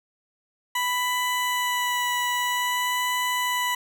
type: tone with vibrato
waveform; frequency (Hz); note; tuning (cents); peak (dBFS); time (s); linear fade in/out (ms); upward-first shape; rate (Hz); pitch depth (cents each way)
20% pulse; 987.8; B5; 0; -18; 0.75-3.75; 5; sine; 0.51; 11
effects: none